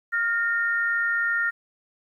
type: tone pair together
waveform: sine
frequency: 1411.5 / 1834 Hz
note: F6 / A#6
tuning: +18 / -29 cents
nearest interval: perfect fourth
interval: 453 cents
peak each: -24 dBFS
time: 0.12-1.51 s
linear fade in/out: 20 ms
effects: 10-bit